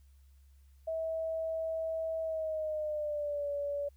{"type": "tone with pitch glide", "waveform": "sine", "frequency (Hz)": [647, 573.1], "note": ["E5", "D5"], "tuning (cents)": [-32, -42], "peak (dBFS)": -32, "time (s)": [0.87, 3.89], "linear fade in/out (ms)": 10, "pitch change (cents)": -210, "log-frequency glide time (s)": [2.22, 3.5], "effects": ["added 68 Hz sine -57 dBFS peak until 3.96 s", "white hiss -75 dBFS RMS until 3.96 s"]}